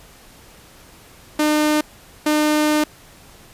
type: tone bursts at uneven times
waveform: sawtooth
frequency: 302.7 Hz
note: D#4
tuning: 48 cents flat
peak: -11 dBFS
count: 2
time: 1.39-1.81 / 2.26-2.84 s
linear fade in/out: 5 ms
effects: pink hiss -46 dBFS RMS until 3.53 s + resampled to 32000 Hz